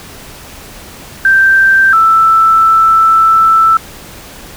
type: tone pair in turn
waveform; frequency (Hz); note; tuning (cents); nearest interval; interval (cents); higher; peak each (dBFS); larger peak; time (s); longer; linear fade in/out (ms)
sine; 1568 / 1323.7; G6 / E6; 0 / +7; minor third; 293; first; -4; neither; 1.25-1.93 / 1.93-3.77; second; 2
effects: pink hiss -32 dBFS RMS until 4.56 s